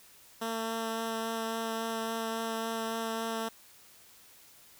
10% pulse tone with vibrato, 225.6 Hz, A3, 44 cents sharp, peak -24 dBFS, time 0.41-3.49 s, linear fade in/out 10 ms, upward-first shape sine, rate 3.6 Hz, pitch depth 10 cents each way, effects white hiss -57 dBFS RMS until 4.79 s

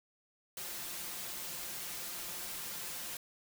white noise with comb filter, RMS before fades -42 dBFS, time 0.57-3.17 s, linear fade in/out 2 ms, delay 5.7 ms, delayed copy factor +0.55, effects none

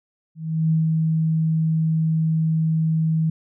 sine tone with ADSR envelope, 160 Hz, D#3, 49 cents sharp, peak -15 dBFS, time 0.35-3.3 s, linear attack 360 ms, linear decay 150 ms, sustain -2 dB, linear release 5 ms, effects none

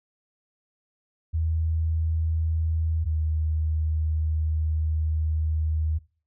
sine tone pair in turn, 80.5 / 78.34 Hz, E2 / D#2, -41 / +12 cents, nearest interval unison, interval 47 cents, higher first, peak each -22 dBFS, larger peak neither, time 1.33-3.05 / 3.05-5.99 s, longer second, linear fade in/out 20 ms, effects noise-tail reverb RT60 0.4 s tail -21 dB re dry

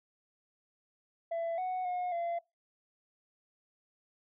sine tone with pitch steps, 669 / 739 / 721 / 684 Hz, E5 / F#5 / F#5 / F5, +25 / -2 / -45 / -36 cents, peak -29 dBFS, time 1.31-2.39 s, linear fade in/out 10 ms, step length 270 ms, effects noise-tail reverb RT60 0.2 s tail -22 dB re dry + tanh soft clip ceiling -31 dBFS

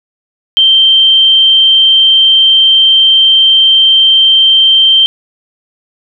sine tone, 3136 Hz, G7, in tune, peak -3 dBFS, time 0.57-5.06 s, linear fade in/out 0 ms, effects none

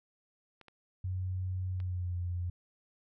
clicks, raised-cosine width 0.3 ms, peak -37 dBFS, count 3, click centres 0.613 / 0.683 / 1.802 s
sine tone with pitch glide, 92.5 to 88.42 Hz, F#2 to F2, 0 to +22 cents, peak -32 dBFS, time 1.04-2.5 s, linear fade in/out 5 ms, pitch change -78 cents, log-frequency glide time 1.72-2.17 s
effects none

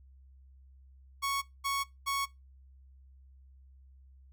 sawtooth tone bursts, 1108.7 Hz, C#6, in tune, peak -26 dBFS, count 3, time 1.22-2.26 s, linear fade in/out 20 ms, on 200 ms, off 220 ms, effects noise-tail reverb RT60 0.2 s tail -21 dB re dry + added 66 Hz sine -54 dBFS peak until 4.32 s

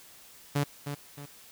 sawtooth tone with echo, 143.6 Hz, D3, 39 cents flat, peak -21 dBFS, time 0.55-0.64 s, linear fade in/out 10 ms, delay 310 ms, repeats 2, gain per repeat -8 dB, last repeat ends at 1.26 s, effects white hiss -53 dBFS RMS until 1.51 s

